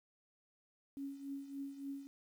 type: tone with tremolo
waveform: sine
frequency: 277.2 Hz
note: C#4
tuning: in tune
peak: -39 dBFS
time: 0.97-2.07 s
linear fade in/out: 0 ms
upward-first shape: triangle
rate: 3.5 Hz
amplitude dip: 75%
effects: 11-bit